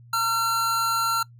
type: tone pair together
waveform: square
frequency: 911.2 / 1364 Hz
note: A#5 / F6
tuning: -40 / -41 cents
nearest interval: perfect fifth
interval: 699 cents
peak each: -31 / -22 dBFS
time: 0.13-1.23 s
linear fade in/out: 5 ms
effects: noise-tail reverb RT60 0.1 s tail -22 dB re dry + added 119 Hz sine -46 dBFS peak until 1.39 s